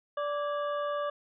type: harmonic tone with a mistuned harmonic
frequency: 583 Hz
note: D5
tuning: 13 cents flat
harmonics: 1 / 2 / 3 / 5 / 6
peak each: -31 / -34 / -43 / -51 / -52 dBFS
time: 0.17-1.1 s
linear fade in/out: 5 ms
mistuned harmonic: 3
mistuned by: -100 cents
effects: none